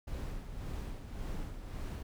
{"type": "noise with tremolo", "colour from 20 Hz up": "brown", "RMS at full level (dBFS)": -38, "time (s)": [0.07, 2.03], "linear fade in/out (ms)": 10, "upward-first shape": "sine", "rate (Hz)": 1.8, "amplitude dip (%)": 55, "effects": []}